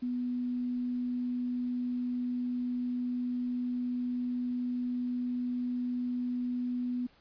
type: tone with quantisation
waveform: sine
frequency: 246.9 Hz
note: B3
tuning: in tune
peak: -30 dBFS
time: 0.02-7.07 s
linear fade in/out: 10 ms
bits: 10
effects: pink hiss -63 dBFS RMS until 7.2 s + resampled to 11025 Hz